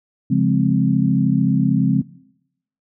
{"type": "chord", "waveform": "sine", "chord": "Db major seventh", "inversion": "none", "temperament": "equal", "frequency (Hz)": [138.59, 174.61, 207.7, 261.6], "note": ["Db3", "F3", "Ab3", "C4"], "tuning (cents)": [0, 0, 0, 0], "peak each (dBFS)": -19, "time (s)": [0.3, 2.02], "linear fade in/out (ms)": 10, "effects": ["noise-tail reverb RT60 0.8 s tail -20 dB re dry"]}